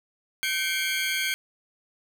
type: tone cluster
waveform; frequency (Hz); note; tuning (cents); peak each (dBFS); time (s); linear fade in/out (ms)
35% pulse; 1543 / 2153 / 2319 / 3259; G6 / C7 / D7 / G#7; -28 / +49 / -22 / -33; -29; 0.43-1.34; 0
effects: none